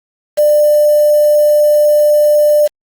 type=tone with quantisation; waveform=sine; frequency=596 Hz; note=D5; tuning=25 cents sharp; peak=-6 dBFS; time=0.37-2.68 s; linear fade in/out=20 ms; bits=4; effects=Opus 48 kbps